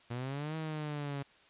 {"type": "linear two-way sweep", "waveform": "sawtooth", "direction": "up then down", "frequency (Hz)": [117.1, 160, 138.5], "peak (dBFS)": -32, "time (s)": [0.1, 1.23], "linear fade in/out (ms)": 10, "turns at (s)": 0.56, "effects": ["white hiss -62 dBFS RMS until 1.49 s", "resampled to 8000 Hz"]}